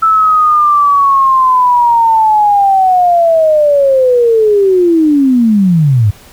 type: linear sweep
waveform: sine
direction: down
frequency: 1322 to 96.4 Hz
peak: -5 dBFS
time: 0.02-6.11 s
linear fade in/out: 10 ms
effects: pink hiss -39 dBFS RMS until 6.32 s